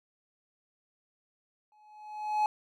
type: tone with exponential growth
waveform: triangle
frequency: 848 Hz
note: G#5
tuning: 36 cents sharp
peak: -20 dBFS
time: 1.72-2.46 s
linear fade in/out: 1 ms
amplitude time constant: 160 ms
effects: none